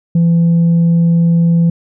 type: tone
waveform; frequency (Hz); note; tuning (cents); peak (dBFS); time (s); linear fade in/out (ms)
sine; 168.5; E3; +38; -5; 0.15-1.7; 5
effects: tanh soft clip ceiling -6 dBFS